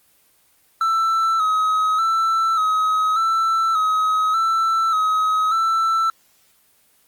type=tone with vibrato; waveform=triangle; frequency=1300 Hz; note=E6; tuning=24 cents flat; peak=-14 dBFS; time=0.81-6.1 s; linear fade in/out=2 ms; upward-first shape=square; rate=0.85 Hz; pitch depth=40 cents each way; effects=white hiss -58 dBFS RMS until 7.07 s + Opus 24 kbps